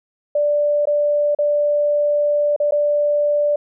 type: tone with dropouts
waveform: sine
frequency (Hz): 587.3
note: D5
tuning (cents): 0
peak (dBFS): -14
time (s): 0.35-3.56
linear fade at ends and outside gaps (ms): 5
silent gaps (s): 0.855-0.871 / 1.349-1.387 / 2.563-2.6 / 2.71-2.721
effects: none